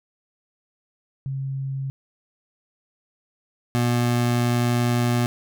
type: tone pair in turn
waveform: sine / 25% pulse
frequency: 135.3 / 120.77 Hz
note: C#3 / B2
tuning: -42 / -38 cents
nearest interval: major second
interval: 196 cents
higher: first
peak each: -25 / -15 dBFS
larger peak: second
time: 1.26-1.9 / 3.75-5.26 s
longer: second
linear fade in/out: 0 ms
effects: none